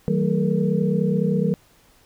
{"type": "tone cluster", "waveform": "sine", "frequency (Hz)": [160, 189.8, 224, 432.5, 472], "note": ["D#3", "F#3", "A3", "A4", "A#4"], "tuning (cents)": [49, 44, 31, -30, 22], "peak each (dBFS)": [-23, -21, -27, -29, -26], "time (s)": [0.08, 1.54], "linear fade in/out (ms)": 0, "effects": ["pink hiss -56 dBFS RMS until 2.05 s"]}